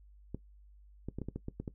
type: clicks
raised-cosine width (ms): 3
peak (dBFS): -25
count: 9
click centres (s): 0.346 / 1.086 / 1.186 / 1.217 / 1.286 / 1.36 / 1.484 / 1.6 / 1.678
effects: noise-tail reverb RT60 0.1 s tail -17 dB re dry + added 50 Hz sine -55 dBFS peak until 1.74 s